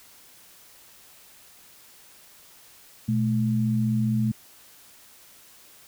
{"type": "tone pair together", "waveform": "sine", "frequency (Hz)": [120.8, 215.9], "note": ["B2", "A3"], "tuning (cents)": [-38, -33], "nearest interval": "minor seventh", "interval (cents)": 1005, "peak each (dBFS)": [-24, -23], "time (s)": [3.08, 4.32], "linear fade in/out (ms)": 10, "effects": ["white hiss -52 dBFS RMS until 5.87 s"]}